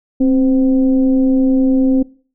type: tone with frequency modulation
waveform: sine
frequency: 264.7 Hz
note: C4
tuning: 20 cents sharp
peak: -9 dBFS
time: 0.2-2.03 s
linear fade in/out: 10 ms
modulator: 250 Hz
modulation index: 0.47
effects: noise-tail reverb RT60 0.4 s tail -21 dB re dry